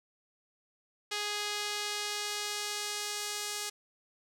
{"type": "tone with band-pass filter sweep", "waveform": "sawtooth", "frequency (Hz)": 415.3, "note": "G#4", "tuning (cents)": 0, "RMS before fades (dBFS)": -36, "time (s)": [1.11, 3.7], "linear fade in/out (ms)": 10, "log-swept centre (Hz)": [4100, 6800], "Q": 0.91, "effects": []}